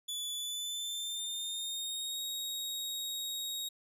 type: tone with pitch glide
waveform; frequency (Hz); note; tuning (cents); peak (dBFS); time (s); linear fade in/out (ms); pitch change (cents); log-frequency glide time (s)
sawtooth; 3457 to 3770; A7 to A#7; -31 to +19; -33; 0.08-3.69; 10; +150; 0.34-2.22
effects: resampled to 32000 Hz